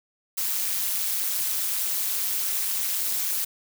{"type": "noise with amplitude modulation", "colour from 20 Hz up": "blue", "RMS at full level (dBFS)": -23, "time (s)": [0.37, 3.45], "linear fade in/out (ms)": 10, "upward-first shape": "sine", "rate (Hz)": 198, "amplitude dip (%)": 80, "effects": []}